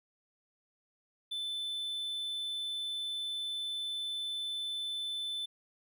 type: tone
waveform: triangle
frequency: 3520 Hz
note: A7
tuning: in tune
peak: -33 dBFS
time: 1.31-5.46 s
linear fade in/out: 10 ms
effects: none